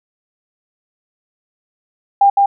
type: tone with echo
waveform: sine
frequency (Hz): 799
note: G5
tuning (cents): +33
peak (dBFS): -6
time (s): 2.21-2.3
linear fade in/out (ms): 5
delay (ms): 160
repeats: 1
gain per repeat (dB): -2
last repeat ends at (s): 2.46
effects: none